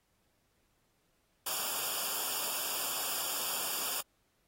white noise with comb filter, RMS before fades -35 dBFS, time 1.46-4.01 s, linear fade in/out 5 ms, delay 0.49 ms, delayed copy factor -0.9, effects pink hiss -75 dBFS RMS until 4.47 s + AAC 48 kbps

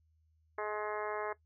harmonic tone, 211.2 Hz, G#3, 29 cents sharp, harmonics 2 / 3 / 4 / 5 / 6 / 7 / 8 / 9 / 10, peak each -39 / -42 / -43 / -43 / -45 / -51 / -45 / -53 / -51 dBFS, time 0.58-1.33 s, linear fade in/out 5 ms, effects noise-tail reverb RT60 0.1 s tail -17 dB re dry + added 79 Hz sine -68 dBFS peak until 1.45 s

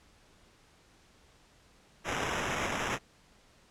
white noise with sample-and-hold, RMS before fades -33 dBFS, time 2.04-2.99 s, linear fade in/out 50 ms, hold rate 4410 Hz, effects pink hiss -62 dBFS RMS until 3.7 s + low-pass 8000 Hz 12 dB/octave

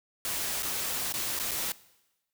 white noise with dropouts, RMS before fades -32 dBFS, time 0.25-1.72 s, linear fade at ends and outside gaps 1 ms, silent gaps 0.624-0.63 / 1.124-1.139 / 1.39-1.397 / 1.511-1.515 s, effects noise-tail reverb RT60 1.0 s tail -20 dB re dry

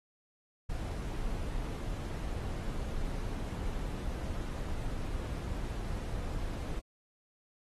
brown noise, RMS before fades -36 dBFS, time 0.69-6.8 s, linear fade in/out 10 ms, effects AAC 32 kbps

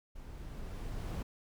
brown noise with level ramp, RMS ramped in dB -48 to -36 dBFS, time 0.15-1.23 s, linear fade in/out 10 ms, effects none

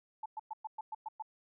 sine tone bursts, 872 Hz, A5, 16 cents flat, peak -37 dBFS, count 8, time 0.23-1.224 s, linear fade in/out 5 ms, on 28 ms, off 110 ms, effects none

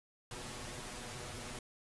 pink noise with comb filter, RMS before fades -45 dBFS, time 0.31-1.59 s, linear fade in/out 2 ms, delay 8.2 ms, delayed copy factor +0.9, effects resampled to 24000 Hz

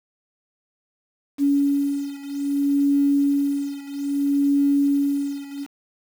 sine beating tone pair, 281.9 / 282.51 Hz, C#4 / C#4, +29 / +33 cents, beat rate 0.61 Hz, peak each -20 / -22 dBFS, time 1.38-5.67 s, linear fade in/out 50 ms, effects 7-bit

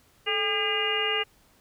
harmonic tone with a mistuned harmonic, 404.6 Hz, G#4, 45 cents flat, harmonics 1 / 2 / 3 / 4 / 5 / 6 / 7, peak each -31 / -36 / -34 / -35 / -32 / -34 / -27 dBFS, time 0.26-1.24 s, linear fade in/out 20 ms, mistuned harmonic 1, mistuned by +120 cents, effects pink hiss -61 dBFS RMS until 1.6 s

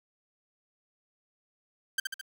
sawtooth tone with echo, 1568 Hz, G6, in tune, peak -22 dBFS, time 1.98-2 s, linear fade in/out 5 ms, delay 71 ms, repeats 3, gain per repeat -4 dB, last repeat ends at 2.213 s, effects 9-bit

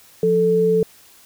sine tone pair together, 176.03 / 440 Hz, F3 / A4, +14 / 0 cents, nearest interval octave + major third, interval 1586 cents, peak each -21 / -14 dBFS, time 0.23-0.83 s, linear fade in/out 2 ms, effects white hiss -49 dBFS RMS until 1.25 s

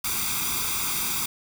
white noise with comb filter, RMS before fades -27 dBFS, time 0.04-1.26 s, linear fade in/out 5 ms, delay 0.84 ms, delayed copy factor +1, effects none

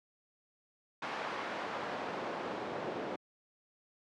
pink noise with band-pass filter sweep, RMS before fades -39 dBFS, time 1.02-3.16 s, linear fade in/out 5 ms, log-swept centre 1100 to 460 Hz, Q 0.78, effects high-pass 150 Hz 12 dB/octave + low-pass 5000 Hz 12 dB/octave

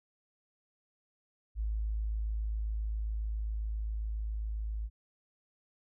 sine tone with level ramp, 53.7 Hz, A1, 41 cents flat, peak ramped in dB -30 to -33 dBFS, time 1.55-4.9 s, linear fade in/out 50 ms, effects none

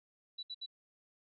sine tone bursts, 3944 Hz, B7, 3 cents flat, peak -40 dBFS, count 3, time 0.38-0.662 s, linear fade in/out 10 ms, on 50 ms, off 66 ms, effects none

